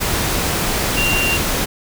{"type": "tone in noise", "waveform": "sine", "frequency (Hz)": 2769, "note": "F7", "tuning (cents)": -15, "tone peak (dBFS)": -17, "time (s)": [0.96, 1.38], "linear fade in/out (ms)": 20, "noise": "pink", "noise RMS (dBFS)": -19, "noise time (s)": [0, 1.66], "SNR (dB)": -1, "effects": []}